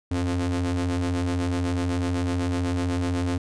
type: ring-modulated tone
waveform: 45% pulse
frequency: 87.5 Hz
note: F2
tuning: 4 cents sharp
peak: -20 dBFS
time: 0.11-3.38 s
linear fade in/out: 5 ms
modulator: 179 Hz
effects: resampled to 22050 Hz